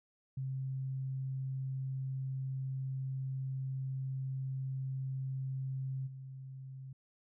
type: tone with level steps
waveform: sine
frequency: 132.8 Hz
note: C3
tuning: 26 cents sharp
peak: -35 / -44 dBFS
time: 0.37-6.93 s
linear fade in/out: 5 ms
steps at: 6.06 s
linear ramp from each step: 20 ms
effects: none